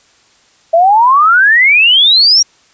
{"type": "exponential sweep", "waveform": "sine", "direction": "up", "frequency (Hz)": [645, 5760], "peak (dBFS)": -4, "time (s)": [0.73, 2.43], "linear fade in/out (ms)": 10, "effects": ["white hiss -49 dBFS RMS until 2.73 s", "resampled to 16000 Hz"]}